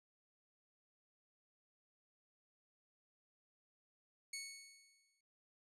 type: tone with exponential decay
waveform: 15% pulse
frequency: 2212 Hz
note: C#7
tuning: 4 cents flat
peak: -36 dBFS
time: 4.33-5.21 s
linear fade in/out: 5 ms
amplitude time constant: 190 ms
effects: noise-tail reverb RT60 0.3 s tail -24 dB re dry + resampled to 32000 Hz